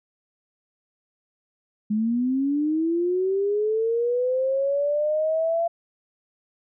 sine linear sweep, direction up, 207.7 to 681 Hz, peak -20 dBFS, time 1.9-5.68 s, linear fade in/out 10 ms, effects none

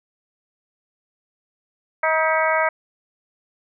harmonic tone with a mistuned harmonic, 317.4 Hz, D#4, 35 cents sharp, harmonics 2 / 3 / 4 / 5 / 6 / 7, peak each -21 / -23 / -24 / -25 / -26 / -26 dBFS, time 2.03-2.69 s, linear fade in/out 5 ms, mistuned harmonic 6, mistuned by +47 cents, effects none

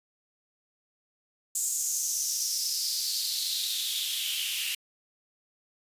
white noise with high-pass filter sweep, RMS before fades -30 dBFS, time 1.55-4.75 s, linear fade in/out 5 ms, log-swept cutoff 7400 to 2700 Hz, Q 4.9, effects resampled to 32000 Hz

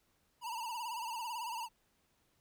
square tone with vibrato, 932.3 Hz, A#5, in tune, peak -39 dBFS, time 0.41-1.69 s, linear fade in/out 50 ms, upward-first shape sine, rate 18 Hz, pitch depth 95 cents each way, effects pink hiss -75 dBFS RMS until 2.4 s

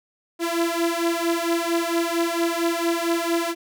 sawtooth beating tone pair, 335.1 / 339.5 Hz, E4 / F4, +29 / -49 cents, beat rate 4.4 Hz, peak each -20 dBFS, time 0.39-3.55 s, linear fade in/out 50 ms, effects none

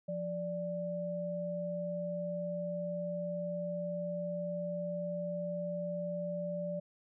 sine tone pair together, 174.61 / 587.3 Hz, F3 / D5, 0 / 0 cents, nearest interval octave + major sixth, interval 2100 cents, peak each -39 / -36 dBFS, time 0.08-6.8 s, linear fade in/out 10 ms, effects none

